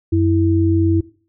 sine tone pair together, 92.25 / 328.5 Hz, F#2 / E4, -5 / -6 cents, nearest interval octave + minor seventh, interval 2199 cents, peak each -15 dBFS, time 0.12-1.01 s, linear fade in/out 10 ms, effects noise-tail reverb RT60 0.4 s tail -18 dB re dry

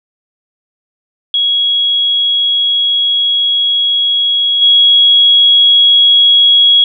sine tone with level steps, 3322 Hz, G#7, in tune, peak -9 / -4 dBFS, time 1.34-6.84 s, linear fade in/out 2 ms, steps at 4.61 s, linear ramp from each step 20 ms, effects none

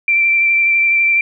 sine tone with vibrato, 2349 Hz, D7, in tune, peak -10 dBFS, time 0.08-1.21 s, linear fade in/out 2 ms, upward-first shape sine, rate 12 Hz, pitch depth 14 cents each way, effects none

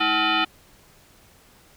sine tone with frequency modulation, 859 Hz, A5, 42 cents flat, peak -18 dBFS, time 0-0.45 s, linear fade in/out 10 ms, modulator 537 Hz, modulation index 4.9, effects pink hiss -54 dBFS RMS until 1.76 s

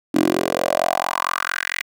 10% pulse tone with high-pass filter sweep, 44.37 Hz, F1, 28 cents sharp, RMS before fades -21 dBFS, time 0.14-1.82 s, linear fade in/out 10 ms, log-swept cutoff 290 to 2100 Hz, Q 4.4, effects none

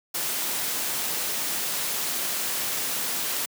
white noise, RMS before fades -28 dBFS, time 0.14-3.46 s, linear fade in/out 10 ms, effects high-pass 150 Hz 12 dB/octave

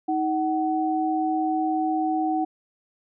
sine tone pair together, 315.6 / 750.6 Hz, D#4 / F#5, +25 / +25 cents, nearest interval octave + minor third, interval 1500 cents, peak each -24 dBFS, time 0.08-2.45 s, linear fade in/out 10 ms, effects none

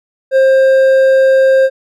sine tone with hard clipping, 531 Hz, C5, 25 cents sharp, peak -7 dBFS, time 0.31-1.7 s, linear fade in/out 50 ms, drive 5 dB, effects none

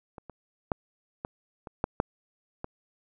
clicks, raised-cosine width 1 ms, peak -28 / -28 / -12 / -19 / -26 / -11 / -9 / -20 dBFS, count 8, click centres 0.182 / 0.297 / 0.718 / 1.249 / 1.672 / 1.841 / 2.001 / 2.644 s, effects none

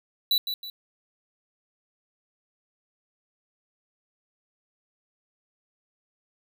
square tone with echo, 3951 Hz, B7, in tune, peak -20 dBFS, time 0.31-0.38 s, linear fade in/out 2 ms, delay 160 ms, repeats 2, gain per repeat -8 dB, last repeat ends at 0.7 s, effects none

